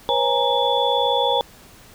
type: tone cluster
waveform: sine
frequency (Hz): 486.8 / 546 / 826 / 933 / 3443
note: B4 / C#5 / G#5 / A#5 / A7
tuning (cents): -25 / -26 / -10 / +1 / -38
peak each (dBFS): -23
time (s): 0.09-1.41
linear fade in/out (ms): 0
effects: pink hiss -47 dBFS RMS until 1.94 s